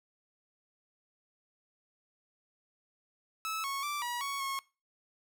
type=tone with pitch steps; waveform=sawtooth; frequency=1303 / 1102 / 1171 / 964 / 1113 / 1091 Hz; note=E6 / C#6 / D6 / B5 / C#6 / C#6; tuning=-20 / -11 / -5 / -42 / +7 / -28 cents; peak=-30 dBFS; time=3.45-4.59 s; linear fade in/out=0 ms; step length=190 ms; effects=noise-tail reverb RT60 0.3 s tail -22 dB re dry